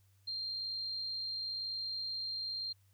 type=tone with amplitude modulation; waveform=sine; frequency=4186 Hz; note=C8; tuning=in tune; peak=-35 dBFS; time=0.27-2.73 s; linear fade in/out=10 ms; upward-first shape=sine; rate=101 Hz; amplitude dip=30%; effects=added 97 Hz sine -65 dBFS peak until 2.93 s + white hiss -75 dBFS RMS until 2.93 s